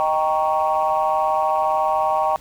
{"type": "chord", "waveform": "sine", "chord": "Eb dominant seventh", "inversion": "none", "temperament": "equal", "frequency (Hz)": [622.3, 784, 932.3, 1108.7], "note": ["Eb5", "G5", "Bb5", "Db6"], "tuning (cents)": [0, 0, 0, 0], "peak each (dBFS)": [-22, -20, -22, -23], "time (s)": [0, 2.36], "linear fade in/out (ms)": 0, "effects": ["tanh soft clip ceiling -9 dBFS", "pink hiss -47 dBFS RMS until 2.4 s"]}